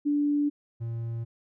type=tone pair in turn; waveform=sine / triangle; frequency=291.3 / 115.6 Hz; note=D4 / A#2; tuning=-14 / -14 cents; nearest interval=octave + major third; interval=1600 cents; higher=first; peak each=-22 / -28 dBFS; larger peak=first; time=0.05-0.5 / 0.8-1.25 s; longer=neither; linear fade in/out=20 ms; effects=none